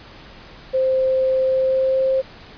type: tone with pitch glide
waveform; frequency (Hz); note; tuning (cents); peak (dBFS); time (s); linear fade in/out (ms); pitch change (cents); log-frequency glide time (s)
sine; 523.3 to 528.8; C5 to C5; 0 to +18; -15; 0.73-2.22; 20; +18; 1.45-2.1
effects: pink hiss -42 dBFS RMS until 2.57 s + resampled to 11025 Hz